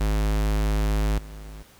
square tone with level steps, 52.3 Hz, G#1, 13 cents sharp, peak -21 / -38 dBFS, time 0-1.63 s, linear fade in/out 10 ms, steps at 1.18 s, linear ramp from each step 5 ms, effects pink hiss -53 dBFS RMS until 1.79 s

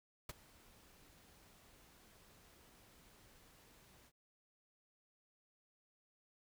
pink noise with ADSR envelope, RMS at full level -44 dBFS, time 0.29-4.12 s, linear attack 4 ms, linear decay 25 ms, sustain -21 dB, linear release 54 ms, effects none

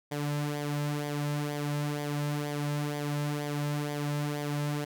sawtooth tone with flanger, 146.6 Hz, D3, 3 cents flat, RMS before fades -32 dBFS, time 0.11-4.85 s, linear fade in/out 10 ms, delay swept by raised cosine 0.73 to 2.73 ms, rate 2.1 Hz, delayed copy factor -0.6, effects none

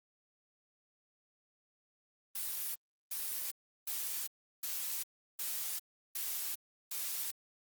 blue noise bursts, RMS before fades -38 dBFS, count 7, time 2.35-7.31 s, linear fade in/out 5 ms, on 400 ms, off 360 ms, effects Opus 24 kbps

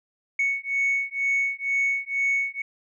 sine beating tone pair, 2217 / 2219.1 Hz, C#7 / C#7, 0 / +1 cents, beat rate 2.1 Hz, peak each -24 / -24 dBFS, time 0.39-2.62 s, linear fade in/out 5 ms, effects tanh soft clip ceiling -17 dBFS

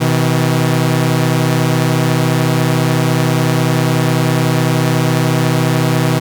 sawtooth tone pair together, 125.97 / 160 Hz, B2 / D#3, +35 / +49 cents, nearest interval major third, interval 414 cents, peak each -10 dBFS, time 0-6.2 s, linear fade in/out 20 ms, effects none

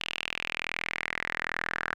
sawtooth tone with band-pass filter sweep, 41.2 Hz, E1, in tune, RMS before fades -34 dBFS, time 0-1.94 s, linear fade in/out 10 ms, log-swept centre 2900 to 1600 Hz, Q 4.5, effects none

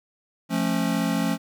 square chord, F augmented, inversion none, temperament just, 174.61 / 218.3 / 272.8 Hz, F3 / A3 / C#4, 0 / -13 / -28 cents, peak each -27 dBFS, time 0.49-1.38 s, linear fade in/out 50 ms, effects 10-bit

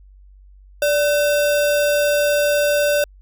sine tone with sample-and-hold, 584 Hz, D5, 10 cents flat, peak -14 dBFS, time 0.82-3.04 s, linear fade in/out 2 ms, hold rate 2100 Hz, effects added 48 Hz sine -43 dBFS peak until 3.21 s

